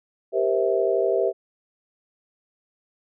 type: chord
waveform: sine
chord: C dominant seventh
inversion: second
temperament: just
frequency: 392.4 / 470.9 / 523.3 / 654.1 Hz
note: G4 / Bb4 / C5 / E5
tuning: +2 / +18 / 0 / -14 cents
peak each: -23 / -25 / -26 / -24 dBFS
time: 0.32-1.33 s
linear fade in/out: 50 ms
effects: none